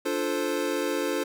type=chord; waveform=square; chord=D minor seventh; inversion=none; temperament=equal; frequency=293.7 / 349.2 / 440 / 523.3 Hz; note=D4 / F4 / A4 / C5; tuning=0 / 0 / 0 / 0 cents; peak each=-32 dBFS; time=0.05-1.24 s; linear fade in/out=10 ms; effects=none

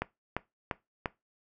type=click train; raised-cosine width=0.5 ms; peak=-15 dBFS; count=4; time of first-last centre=0.02-1.058 s; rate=2.89 Hz; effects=noise-tail reverb RT60 0.2 s tail -19 dB re dry

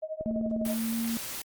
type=tone with tremolo; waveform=sine; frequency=628 Hz; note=D#5; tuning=16 cents sharp; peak=-29 dBFS; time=0.02-0.77 s; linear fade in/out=10 ms; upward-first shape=triangle; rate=12 Hz; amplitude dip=100%
type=click train; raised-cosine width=2 ms; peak=-26 dBFS; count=10; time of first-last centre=0.21-0.665 s; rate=19.8 Hz
type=tone with pitch glide; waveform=sine; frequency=225.6 to 229.8 Hz; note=A3 to A#3; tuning=+44 to -25 cents; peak=-28 dBFS; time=0.26-1.17 s; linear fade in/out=0 ms; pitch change=+31 cents; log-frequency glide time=0.85-0.98 s
type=noise; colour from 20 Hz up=white; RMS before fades=-37 dBFS; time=0.65-1.42 s; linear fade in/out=2 ms
effects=Opus 48 kbps

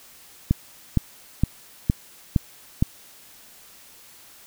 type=click train; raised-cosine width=5 ms; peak=-5 dBFS; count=6; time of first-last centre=0.51-2.825 s; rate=2.16 Hz; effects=white hiss -49 dBFS RMS until 4.46 s

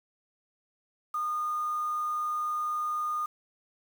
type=tone with quantisation; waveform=sine; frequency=1222 Hz; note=D#6; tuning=32 cents flat; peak=-28 dBFS; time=1.14-3.26 s; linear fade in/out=5 ms; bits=8; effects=none

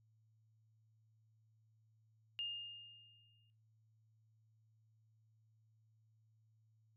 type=tone with exponential decay; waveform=sine; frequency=2825 Hz; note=F7; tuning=19 cents sharp; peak=-38 dBFS; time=2.39-3.5 s; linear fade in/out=0 ms; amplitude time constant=240 ms; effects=noise-tail reverb RT60 0.4 s tail -19 dB re dry + added 110 Hz sine -70 dBFS peak until 6.96 s

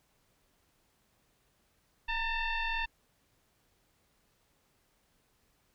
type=tone with frequency modulation; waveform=sine; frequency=880 Hz; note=A5; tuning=in tune; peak=-30 dBFS; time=2.08-2.86 s; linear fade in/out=10 ms; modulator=901 Hz; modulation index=2.6; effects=pink hiss -72 dBFS RMS until 5.74 s

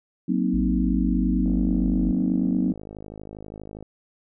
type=chord; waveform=sine; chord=C half-diminished seventh; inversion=second; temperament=equal; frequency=185 / 233.1 / 261.6 / 311.1 Hz; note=Gb3 / Bb3 / C4 / Eb4; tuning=0 / 0 / 0 / 0 cents; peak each=-24 / -26 / -25 / -28 dBFS; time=0.28-2.73 s; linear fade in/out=10 ms
type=exponential sweep; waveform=sine; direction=down; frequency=55.9 to 47.06 Hz; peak=-25 dBFS; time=0.53-2.12 s; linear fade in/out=10 ms
type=click train; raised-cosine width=2 ms; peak=-25 dBFS; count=125; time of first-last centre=1.46-3.826 s; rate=52.4 Hz
effects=none

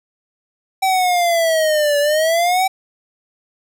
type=exponential two-way sweep; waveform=square; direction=down then up; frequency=772 to 574 to 772 Hz; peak=-14 dBFS; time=0.82-2.68 s; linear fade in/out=10 ms; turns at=1.99 s; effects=none

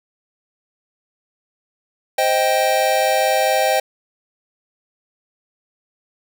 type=chord; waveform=square; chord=C minor; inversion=none; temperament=just; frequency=523.3 / 627.9 / 784.9 Hz; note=C5 / Eb5 / G5; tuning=0 / +16 / +2 cents; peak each=-21 / -20 / -19 dBFS; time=2.18-3.8 s; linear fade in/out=5 ms; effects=none

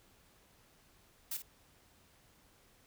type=noise with echo; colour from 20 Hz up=blue; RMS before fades=-38 dBFS; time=1.31-1.37 s; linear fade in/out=5 ms; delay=52 ms; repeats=1; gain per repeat=-10 dB; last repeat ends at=1.422 s; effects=pink hiss -66 dBFS RMS until 2.86 s

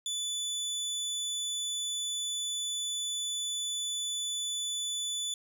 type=tone; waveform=25% pulse; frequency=3480 Hz; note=A7; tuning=20 cents flat; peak=-28 dBFS; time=0.06-5.34 s; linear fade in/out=2 ms; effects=none

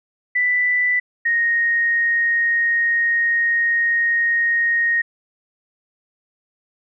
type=tone pair in turn; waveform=sine; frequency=1983 / 1865.1 Hz; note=B6 / A#6; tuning=+7 / 0 cents; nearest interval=minor second; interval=107 cents; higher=first; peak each=-15 dBFS; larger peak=neither; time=0.35-1 / 1.25-5.02 s; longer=second; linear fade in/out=10 ms; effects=none

